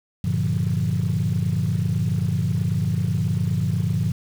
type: chord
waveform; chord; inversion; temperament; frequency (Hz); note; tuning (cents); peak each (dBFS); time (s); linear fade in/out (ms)
sine; G minor seventh; none; equal; 98 / 116.54 / 146.83 / 174.61; G2 / Bb2 / D3 / F3; 0 / 0 / 0 / 0; -24; 0.24-4.12; 5
effects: tanh soft clip ceiling -13 dBFS + 7-bit